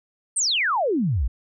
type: exponential sweep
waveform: sine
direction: down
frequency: 9210 to 50 Hz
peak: -19 dBFS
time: 0.36-1.28 s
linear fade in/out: 10 ms
effects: none